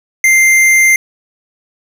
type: tone with hard clipping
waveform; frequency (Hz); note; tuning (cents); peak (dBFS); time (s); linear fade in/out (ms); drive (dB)
triangle; 2093; C7; 0; -7; 0.24-0.96; 2; 17
effects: none